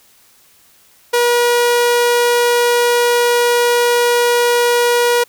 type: tone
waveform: sawtooth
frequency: 480.7 Hz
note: B4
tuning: 47 cents flat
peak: -7 dBFS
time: 1.13-5.24 s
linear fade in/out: 10 ms
effects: white hiss -50 dBFS RMS until 5.28 s